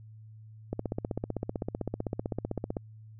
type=click train; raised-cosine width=2 ms; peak=-18 dBFS; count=33; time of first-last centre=0.73-2.768 s; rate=15.7 Hz; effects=added 109 Hz sine -47 dBFS peak until 3.19 s